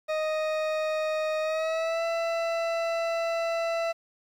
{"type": "tone with pitch glide", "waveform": "40% pulse", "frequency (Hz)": [622.3, 667], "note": ["D#5", "E5"], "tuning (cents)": [0, 20], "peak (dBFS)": -25, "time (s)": [0.08, 3.93], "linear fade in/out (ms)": 20, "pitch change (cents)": 120, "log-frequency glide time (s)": [1.41, 2.04], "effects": ["low-pass 4000 Hz 12 dB/octave", "9-bit"]}